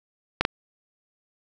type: clicks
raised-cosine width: 0.3 ms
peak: -4 dBFS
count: 2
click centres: 0.41 / 0.451 s
effects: none